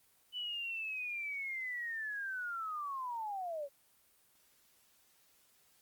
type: linear sweep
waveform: sine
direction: down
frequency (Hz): 3000 to 543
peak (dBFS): -37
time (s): 0.32-3.69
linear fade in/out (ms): 50
effects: white hiss -69 dBFS RMS until 5.81 s + Opus 24 kbps